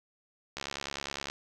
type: click train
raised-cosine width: 0.2 ms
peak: -18 dBFS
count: 52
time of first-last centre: 0.57-1.3 s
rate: 69.9 Hz
effects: none